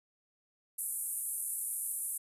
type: band-pass noise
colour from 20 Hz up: white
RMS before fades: -37 dBFS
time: 0.78-2.18 s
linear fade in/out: 10 ms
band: 8900 to 12000 Hz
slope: 48 dB/octave
effects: resampled to 32000 Hz